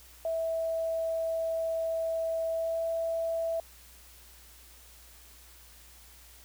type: tone with pitch glide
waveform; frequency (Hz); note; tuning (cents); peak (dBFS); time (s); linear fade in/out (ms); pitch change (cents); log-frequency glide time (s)
sine; 654 to 659.7; E5 to E5; -14 to +1; -28; 0.25-3.6; 2; +15; 2.49-2.84
effects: added 60 Hz sine -56 dBFS peak until 6.44 s + white hiss -55 dBFS RMS until 6.44 s